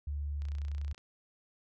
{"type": "tone", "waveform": "sine", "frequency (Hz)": 72.4, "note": "D2", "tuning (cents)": -24, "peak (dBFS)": -33, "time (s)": [0.07, 0.93], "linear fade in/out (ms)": 5}
{"type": "click train", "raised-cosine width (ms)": 0.2, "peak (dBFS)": -36, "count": 18, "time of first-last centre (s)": [0.42, 0.979], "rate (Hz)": 30.4}
{"effects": []}